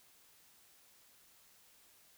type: silence
effects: white hiss -65 dBFS RMS until 2.17 s